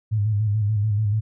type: tone with vibrato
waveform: sine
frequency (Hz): 105.6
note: G#2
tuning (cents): +29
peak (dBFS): -18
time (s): 0.11-1.21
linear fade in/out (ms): 20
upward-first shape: square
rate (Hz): 6.9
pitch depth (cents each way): 55
effects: none